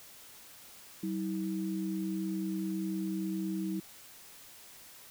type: tone pair together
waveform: sine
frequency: 190.75 / 320.8 Hz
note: G3 / E4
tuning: -47 / -47 cents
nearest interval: major sixth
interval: 900 cents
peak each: -34 / -35 dBFS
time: 1.03-3.8 s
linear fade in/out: 5 ms
effects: white hiss -53 dBFS RMS until 5.1 s